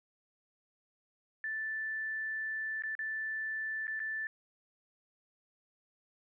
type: tone with dropouts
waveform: sine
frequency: 1760 Hz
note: A6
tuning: in tune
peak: -34 dBFS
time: 1.44-4.27 s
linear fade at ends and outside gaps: 1 ms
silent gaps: 2.822-2.836 / 2.952-2.991 / 3.87-3.879 / 3.994-4.001 s
effects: none